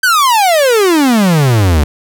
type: exponential sweep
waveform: 45% pulse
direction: down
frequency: 1574 to 69.4 Hz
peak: -7 dBFS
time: 0.03-1.84 s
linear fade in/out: 5 ms
effects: none